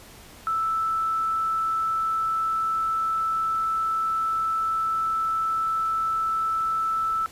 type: tone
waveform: sine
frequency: 1318.5 Hz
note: E6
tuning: in tune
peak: -22 dBFS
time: 0.47-7.26 s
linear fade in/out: 0 ms
effects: pink hiss -47 dBFS RMS until 7.31 s + resampled to 32000 Hz